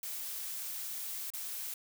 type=noise with dropouts; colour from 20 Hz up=blue; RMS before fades=-40 dBFS; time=0.03-1.74 s; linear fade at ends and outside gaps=2 ms; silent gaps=1.303-1.336 s; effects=none